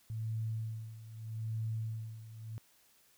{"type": "tone with tremolo", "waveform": "sine", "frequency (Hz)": 111.2, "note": "A2", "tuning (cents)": 19, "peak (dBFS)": -33, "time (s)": [0.1, 2.58], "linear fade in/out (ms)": 0, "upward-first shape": "sine", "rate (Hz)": 0.8, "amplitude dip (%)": 80, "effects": ["white hiss -67 dBFS RMS until 3.17 s"]}